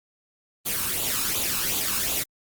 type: noise with flanger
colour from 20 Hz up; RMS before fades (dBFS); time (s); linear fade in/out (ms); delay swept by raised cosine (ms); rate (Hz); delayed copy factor
white; -26; 0.65-2.24; 20; 0.27 to 0.78; 2.7; +0.6
effects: Opus 24 kbps